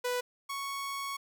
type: tone pair in turn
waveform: sawtooth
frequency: 493.9 / 1108.8 Hz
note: B4 / C#6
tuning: 0 / 0 cents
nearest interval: octave + major second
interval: 1400 cents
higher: second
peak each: -26 / -31 dBFS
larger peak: first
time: 0.04-0.21 / 0.49-1.17 s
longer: second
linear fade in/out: 10 ms
effects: none